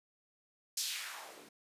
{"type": "noise with band-pass filter sweep", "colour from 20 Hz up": "blue", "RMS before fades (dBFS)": -42, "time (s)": [0.77, 1.49], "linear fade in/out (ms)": 5, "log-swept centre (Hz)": [5800, 240], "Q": 1.7, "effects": ["resampled to 32000 Hz"]}